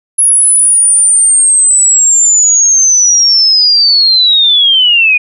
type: linear sweep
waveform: sine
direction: down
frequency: 10548 to 2435 Hz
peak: -4 dBFS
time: 0.18-5.18 s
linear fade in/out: 10 ms
effects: none